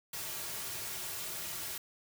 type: noise with comb filter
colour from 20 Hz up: white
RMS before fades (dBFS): -40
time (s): 0.13-1.78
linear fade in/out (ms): 5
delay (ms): 3.9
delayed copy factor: -0.55
effects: none